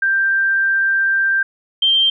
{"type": "tone pair in turn", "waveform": "sine", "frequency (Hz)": [1577, 3154], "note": ["G6", "G7"], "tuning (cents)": [10, 10], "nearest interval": "octave", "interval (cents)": 1200, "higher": "second", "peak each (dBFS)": [-13, -11], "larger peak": "second", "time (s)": [[0.02, 1.43], [1.82, 2.1]], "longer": "first", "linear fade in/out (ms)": 5, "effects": []}